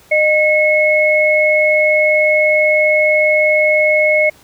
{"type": "tone pair together", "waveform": "sine", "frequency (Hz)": [612.6, 2183], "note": ["D#5", "C#7"], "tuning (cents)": [-27, -27], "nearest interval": "octave + minor seventh", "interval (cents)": 2200, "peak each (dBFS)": -12, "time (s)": [0.11, 4.3], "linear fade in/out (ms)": 10, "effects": ["pink hiss -46 dBFS RMS until 4.43 s", "high-pass 60 Hz 12 dB/octave"]}